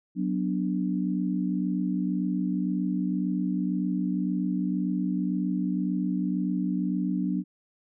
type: chord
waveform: sine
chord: B minor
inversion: second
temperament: equal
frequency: 185 / 246.9 / 293.7 Hz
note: F#3 / B3 / D4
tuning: 0 / 0 / 0 cents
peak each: -27 / -31 / -30 dBFS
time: 0.15-7.44 s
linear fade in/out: 50 ms
effects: none